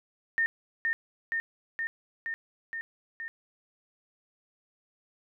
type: tone with echo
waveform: sine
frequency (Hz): 1824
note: A#6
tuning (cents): -38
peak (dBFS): -23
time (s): 0.38-0.46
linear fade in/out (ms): 0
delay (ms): 470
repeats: 6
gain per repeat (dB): -2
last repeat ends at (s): 3.28
effects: none